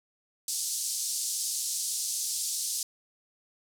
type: band-pass noise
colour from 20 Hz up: white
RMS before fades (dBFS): -32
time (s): 0.48-2.83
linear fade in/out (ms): 2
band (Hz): 4700 to 10000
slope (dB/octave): 24
effects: none